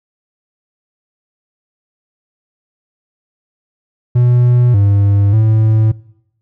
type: tone with pitch steps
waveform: triangle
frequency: 122.5 / 100.5 / 109.7 Hz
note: B2 / G2 / A2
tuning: -14 / +44 / -5 cents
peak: -5 dBFS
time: 4.15-5.92 s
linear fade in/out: 10 ms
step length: 590 ms
effects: noise-tail reverb RT60 0.8 s tail -22 dB re dry